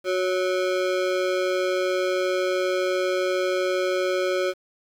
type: ring-modulated tone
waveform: square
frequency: 461.4 Hz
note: A#4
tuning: 18 cents flat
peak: -19 dBFS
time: 0.04-4.54 s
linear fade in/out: 50 ms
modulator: 93.7 Hz
effects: low-pass 5000 Hz 12 dB/octave + 8-bit